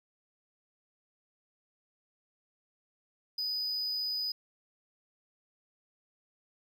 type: tone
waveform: triangle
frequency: 4978 Hz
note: D#8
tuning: in tune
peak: -30 dBFS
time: 3.38-4.32 s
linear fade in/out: 5 ms
effects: none